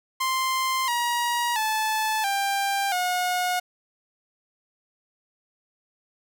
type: tone with pitch steps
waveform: sawtooth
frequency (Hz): 1046.5 / 954.1 / 869.9 / 793.1 / 723.1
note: C6 / A#5 / A5 / G5 / F#5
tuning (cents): 0 / +40 / -20 / +20 / -40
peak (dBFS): -19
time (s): 0.2-3.6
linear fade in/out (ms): 10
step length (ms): 680
effects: none